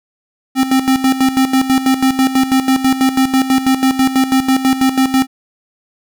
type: tone with tremolo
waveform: square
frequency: 263.6 Hz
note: C4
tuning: 13 cents sharp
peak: -9 dBFS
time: 0.55-5.27 s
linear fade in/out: 50 ms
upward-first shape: square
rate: 6.1 Hz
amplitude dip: 70%
effects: none